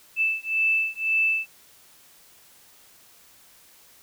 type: beating tone pair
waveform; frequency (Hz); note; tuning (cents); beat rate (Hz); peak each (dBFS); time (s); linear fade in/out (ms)
sine; 2637 / 2638.9; E7 / E7; 0 / +1; 1.9; -24; 0.16-1.47; 50
effects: white hiss -54 dBFS RMS until 4.02 s